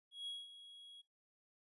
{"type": "tone with ADSR envelope", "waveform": "triangle", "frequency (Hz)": 3317, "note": "G#7", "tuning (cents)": -3, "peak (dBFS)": -40, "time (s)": [0.11, 1.02], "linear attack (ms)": 160, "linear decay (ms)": 200, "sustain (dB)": -13, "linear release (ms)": 16, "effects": ["noise-tail reverb RT60 0.5 s tail -26 dB re dry", "resampled to 24000 Hz"]}